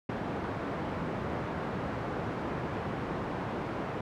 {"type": "band-pass noise", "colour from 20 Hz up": "pink", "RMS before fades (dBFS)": -35, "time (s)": [0.09, 4.01], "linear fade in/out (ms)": 5, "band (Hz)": [110, 1300], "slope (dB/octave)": 12, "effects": []}